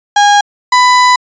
35% pulse tone pair in turn, 819 / 995.9 Hz, G#5 / B5, -24 / +14 cents, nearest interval minor third, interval 338 cents, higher second, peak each -3 dBFS, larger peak neither, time 0.16-0.41 / 0.72-1.16 s, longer second, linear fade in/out 5 ms, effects resampled to 16000 Hz

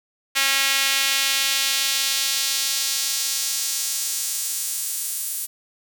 sawtooth tone with high-pass filter sweep, 272.8 Hz, C#4, 28 cents flat, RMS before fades -23 dBFS, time 0.35-5.47 s, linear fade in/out 20 ms, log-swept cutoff 2200 to 10000 Hz, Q 1.1, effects none

